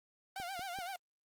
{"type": "tone with vibrato", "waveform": "sawtooth", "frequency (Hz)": 740, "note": "F#5", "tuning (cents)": 0, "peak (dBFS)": -36, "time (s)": [0.36, 0.96], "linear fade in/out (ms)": 2, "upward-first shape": "sine", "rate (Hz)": 7.8, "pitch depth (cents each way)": 120}
{"type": "click train", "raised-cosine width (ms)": 2, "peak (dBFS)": -36, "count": 3, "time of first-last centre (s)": [0.4, 0.788], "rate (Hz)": 5.16}
{"effects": ["Opus 24 kbps"]}